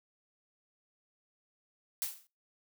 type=noise with exponential decay; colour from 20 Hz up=blue; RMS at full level=-31 dBFS; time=2.02-2.27 s; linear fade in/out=0 ms; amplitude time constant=54 ms; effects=noise-tail reverb RT60 0.3 s tail -23 dB re dry